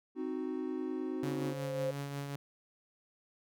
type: chord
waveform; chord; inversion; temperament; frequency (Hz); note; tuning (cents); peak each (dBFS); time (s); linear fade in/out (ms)
triangle; C diminished; none; equal; 261.6 / 311.1 / 370; C4 / Eb4 / Gb4; 0 / 0 / 0; -37; 0.15-1.55; 50
type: tone with exponential growth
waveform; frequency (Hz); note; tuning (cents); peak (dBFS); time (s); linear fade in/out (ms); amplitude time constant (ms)
sine; 526; C5; +9; -30; 0.66-1.91; 5; 270
type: tone with tremolo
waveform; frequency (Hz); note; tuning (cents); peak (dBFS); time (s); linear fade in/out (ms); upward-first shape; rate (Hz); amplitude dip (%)
sawtooth; 141.1; C#3; +31; -32; 1.23-2.36; 2; triangle; 5.5; 40
effects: none